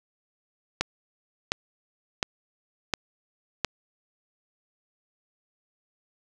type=click train; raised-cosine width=0.2 ms; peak=-6 dBFS; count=5; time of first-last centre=0.81-3.647 s; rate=1.41 Hz; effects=none

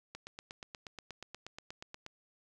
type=click train; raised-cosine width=0.2 ms; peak=-27 dBFS; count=17; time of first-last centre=0.15-2.064 s; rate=8.36 Hz; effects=none

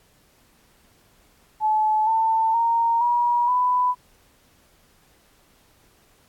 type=tone with pitch steps; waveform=sine; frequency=862 / 893.4 / 926 / 959.8 / 994.8 Hz; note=A5 / A5 / A#5 / B5 / B5; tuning=-36 / +26 / -12 / -50 / +12 cents; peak=-17 dBFS; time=1.6-3.95 s; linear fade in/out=50 ms; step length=470 ms; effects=pink hiss -59 dBFS RMS until 6.28 s + AAC 64 kbps

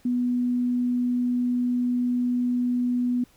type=tone; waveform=sine; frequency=245.9 Hz; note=B3; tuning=7 cents flat; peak=-21 dBFS; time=0.05-3.24 s; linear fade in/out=5 ms; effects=pink hiss -59 dBFS RMS until 3.36 s

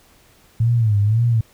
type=tone with vibrato; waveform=sine; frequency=110 Hz; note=A2; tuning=in tune; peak=-13 dBFS; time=0.6-1.41 s; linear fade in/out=5 ms; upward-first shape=sine; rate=1.9 Hz; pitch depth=140 cents each way; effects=pink hiss -53 dBFS RMS until 1.53 s

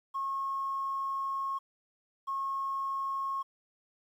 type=tone pair in turn; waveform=triangle; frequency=1087 / 1087 Hz; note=C#6 / C#6; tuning=-34 / -34 cents; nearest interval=unison; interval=0 cents; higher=neither; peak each=-27 dBFS; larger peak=neither; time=0.14-1.59 / 2.27-3.43 s; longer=first; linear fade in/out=20 ms; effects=tanh soft clip ceiling -29 dBFS + 11-bit

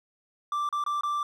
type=tone with dropouts; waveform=triangle; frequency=1174.7 Hz; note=D6; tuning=in tune; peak=-24 dBFS; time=0.52-1.23 s; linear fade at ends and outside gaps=2 ms; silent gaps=0.69-0.726 / 0.839-0.863 / 1.01-1.034 s; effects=none

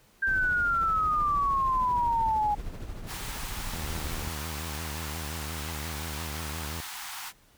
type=exponential sweep; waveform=sine; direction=down; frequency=1594 to 824 Hz; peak=-23 dBFS; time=0.22-2.55 s; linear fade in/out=10 ms
type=noise with tremolo; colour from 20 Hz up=brown; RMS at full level=-35 dBFS; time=0.27-4.29 s; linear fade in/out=0 ms; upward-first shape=triangle; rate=13 Hz; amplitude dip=50%
type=high-pass noise; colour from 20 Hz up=pink; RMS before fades=-39 dBFS; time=3.06-7.33 s; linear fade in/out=50 ms; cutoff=750 Hz; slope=96 dB/octave
type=tone with vibrato; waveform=sawtooth; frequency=77.78 Hz; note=D#2; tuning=in tune; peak=-31 dBFS; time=3.73-6.81 s; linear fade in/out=5 ms; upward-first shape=triangle; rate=5.7 Hz; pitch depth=160 cents each way
effects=pink hiss -61 dBFS RMS until 7.57 s

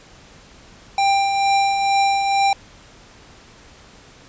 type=tone with tremolo; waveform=square; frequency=791 Hz; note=G5; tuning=15 cents sharp; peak=-14 dBFS; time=0.98-2.53 s; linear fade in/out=2 ms; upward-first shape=triangle; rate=2.2 Hz; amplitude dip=45%; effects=pink hiss -46 dBFS RMS until 4.28 s + resampled to 16000 Hz

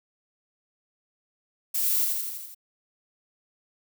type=noise with echo; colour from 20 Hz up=violet; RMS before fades=-26 dBFS; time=1.74-2.05 s; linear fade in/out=10 ms; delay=83 ms; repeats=6; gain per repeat=-3 dB; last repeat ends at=2.548 s; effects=none

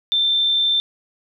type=tone; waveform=sine; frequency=3564 Hz; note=A7; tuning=22 cents sharp; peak=-15 dBFS; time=0.12-0.8 s; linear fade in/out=0 ms; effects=none

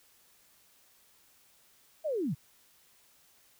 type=linear sweep; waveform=sine; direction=down; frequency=659.3 to 110 Hz; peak=-29 dBFS; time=2.04-2.35 s; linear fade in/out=20 ms; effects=white hiss -64 dBFS RMS until 3.59 s

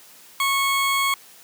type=tone; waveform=20% pulse; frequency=1100 Hz; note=C#6; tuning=14 cents flat; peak=-14 dBFS; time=0.4-1.14 s; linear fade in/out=2 ms; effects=white hiss -48 dBFS RMS until 1.43 s + high-pass 150 Hz 12 dB/octave

